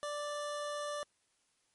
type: tone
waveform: 25% pulse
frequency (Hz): 587.3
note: D5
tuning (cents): 0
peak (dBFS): -33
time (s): 0.03-1.03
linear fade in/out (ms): 0
effects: white hiss -75 dBFS RMS until 1.74 s + MP3 48 kbps